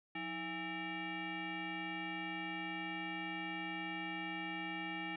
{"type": "tone with frequency modulation", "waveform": "sine", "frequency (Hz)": 1318.5, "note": "E6", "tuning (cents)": 0, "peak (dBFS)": -39, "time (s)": [0.15, 5.16], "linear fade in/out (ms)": 5, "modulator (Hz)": 499, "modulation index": 2.8, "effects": []}